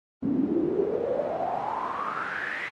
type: noise with band-pass filter sweep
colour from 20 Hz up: brown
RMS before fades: -28 dBFS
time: 0.22-2.69 s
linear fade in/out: 10 ms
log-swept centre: 240 to 2100 Hz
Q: 8.3
effects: high-pass 150 Hz 12 dB/octave + AAC 32 kbps